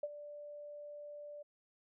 sine tone with ADSR envelope, 587.3 Hz, D5, in tune, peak -33 dBFS, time 0.03-1.43 s, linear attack 5 ms, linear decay 40 ms, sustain -13 dB, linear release 13 ms, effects none

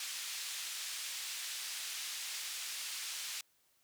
pink band-pass noise, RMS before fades -42 dBFS, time 0-3.41 s, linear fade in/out 2 ms, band 2800 to 10000 Hz, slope 12 dB/octave, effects white hiss -73 dBFS RMS until 3.83 s

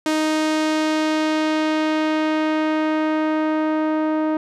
sawtooth tone with low-pass filter sweep, 311.1 Hz, D#4, in tune, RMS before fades -20 dBFS, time 0.06-4.37 s, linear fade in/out 2 ms, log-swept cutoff 8700 to 1100 Hz, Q 0.76, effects none

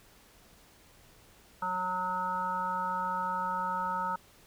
harmonic tone, 183.2 Hz, F#3, 17 cents flat, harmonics 1 / 3 / 5 / 7 / 8, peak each -43 / -44 / -32 / -34 / -42 dBFS, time 1.62-4.16 s, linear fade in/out 5 ms, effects pink hiss -59 dBFS RMS until 4.46 s

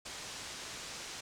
white low-pass noise, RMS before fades -45 dBFS, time 0.05-1.21 s, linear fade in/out 10 ms, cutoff 7300 Hz, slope 24 dB/octave, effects none

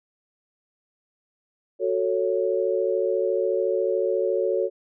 sine chord, F# minor, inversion none, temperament just, 370 / 444 / 555 Hz, F#4 / A4 / C#5, 0 / +16 / +2 cents, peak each -25 dBFS, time 1.79-4.7 s, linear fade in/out 50 ms, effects none

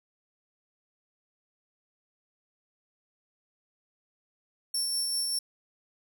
25% pulse tone with tremolo, 5440 Hz, F8, 46 cents flat, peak -22 dBFS, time 4.74-5.39 s, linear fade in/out 5 ms, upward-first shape sine, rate 5.1 Hz, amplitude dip 25%, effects none

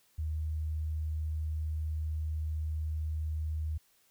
sine tone, 77.78 Hz, D#2, in tune, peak -31 dBFS, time 0.18-3.78 s, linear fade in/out 10 ms, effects white hiss -68 dBFS RMS until 4.1 s

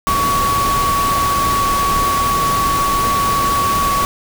sine tone in noise, 1126 Hz, C#6, 27 cents sharp, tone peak -14 dBFS, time 0.07-4.05 s, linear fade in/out 0 ms, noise pink, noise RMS -21 dBFS, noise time 0.07-4.05 s, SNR +4 dB, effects none

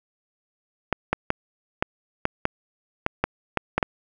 clicks, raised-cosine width 0.5 ms, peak -5 dBFS, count 11, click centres 0.927 / 1.13 / 1.304 / 1.825 / 2.254 / 2.454 / 3.064 / 3.24 / 3.573 / 3.78 / 3.828 s, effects none

